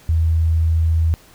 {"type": "tone", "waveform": "sine", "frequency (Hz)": 81.3, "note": "E2", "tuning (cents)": -23, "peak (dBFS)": -13, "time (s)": [0.09, 1.14], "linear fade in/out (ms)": 0, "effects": ["pink hiss -48 dBFS RMS until 1.34 s"]}